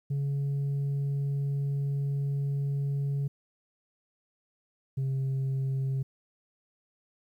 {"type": "tone pair in turn", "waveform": "sine", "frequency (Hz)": [140.2, 134.2], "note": ["C#3", "C3"], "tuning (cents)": [20, 44], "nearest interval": "minor second", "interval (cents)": 76, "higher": "first", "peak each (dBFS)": -24, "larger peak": "neither", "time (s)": [[0.1, 3.28], [4.97, 6.03]], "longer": "first", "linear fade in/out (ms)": 10, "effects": ["tanh soft clip ceiling -26 dBFS", "11-bit"]}